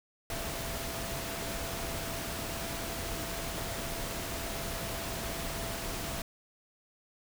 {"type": "tone in noise", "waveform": "sine", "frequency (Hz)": 670, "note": "E5", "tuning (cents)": 28, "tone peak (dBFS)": -44, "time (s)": [0.3, 6.22], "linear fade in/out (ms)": 2, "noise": "pink", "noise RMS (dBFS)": -37, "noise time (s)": [0.3, 6.22], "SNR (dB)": -10, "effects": []}